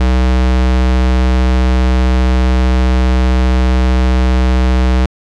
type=tone; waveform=square; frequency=63.2 Hz; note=B1; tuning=41 cents sharp; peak=-9 dBFS; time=0-5.06 s; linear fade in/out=5 ms; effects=low-pass 5000 Hz 12 dB/octave